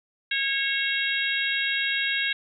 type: harmonic tone with a mistuned harmonic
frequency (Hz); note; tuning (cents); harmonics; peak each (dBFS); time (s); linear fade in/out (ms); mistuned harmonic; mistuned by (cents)
547; C#5; -23; 3 / 4 / 5 / 6 / 7; -28 / -29 / -30 / -31 / -31; 0.31-2.33; 5; 7; -18
effects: none